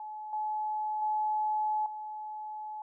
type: tone with level steps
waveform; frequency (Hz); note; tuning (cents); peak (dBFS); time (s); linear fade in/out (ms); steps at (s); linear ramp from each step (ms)
sine; 855; A5; -50; -38 / -30 / -27 / -37; 0-2.82; 2; 0.33 / 1.02 / 1.86; 2
effects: none